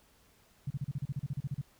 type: tone bursts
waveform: sine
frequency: 138.59 Hz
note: C#3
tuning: in tune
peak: -31 dBFS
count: 14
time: 0.67-1.614 s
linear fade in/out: 5 ms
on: 34 ms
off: 36 ms
effects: pink hiss -65 dBFS RMS until 1.79 s